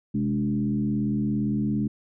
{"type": "tone with frequency modulation", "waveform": "sine", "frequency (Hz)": 210, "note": "G#3", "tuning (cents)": 19, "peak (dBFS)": -22, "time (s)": [0.14, 1.88], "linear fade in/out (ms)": 10, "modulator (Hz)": 77.5, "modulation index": 0.99, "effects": []}